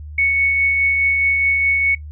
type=tone with tremolo; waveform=sine; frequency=2217 Hz; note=C#7; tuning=in tune; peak=-12 dBFS; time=0.18-1.95 s; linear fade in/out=5 ms; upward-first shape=triangle; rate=4.8 Hz; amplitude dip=30%; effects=noise-tail reverb RT60 0.1 s tail -19 dB re dry + added 75 Hz sine -30 dBFS peak until 2.11 s